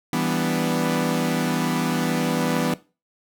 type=chord; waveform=sawtooth; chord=E minor seventh; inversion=none; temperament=equal; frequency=164.81 / 196 / 246.9 / 293.7 Hz; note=E3 / G3 / B3 / D4; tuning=0 / 0 / 0 / 0 cents; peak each=-22 / -25 / -20 / -25 dBFS; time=0.13-2.74 s; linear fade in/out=2 ms; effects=noise-tail reverb RT60 0.3 s tail -18 dB re dry